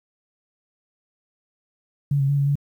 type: tone with pitch steps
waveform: sine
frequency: 142.1 / 137.1 / 142.2 / 140.3 / 142.6 Hz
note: C#3 / C#3 / C#3 / C#3 / C#3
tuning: +43 / -19 / +45 / +21 / +49 cents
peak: -17 dBFS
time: 2.11-2.555 s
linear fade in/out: 5 ms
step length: 89 ms
effects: 9-bit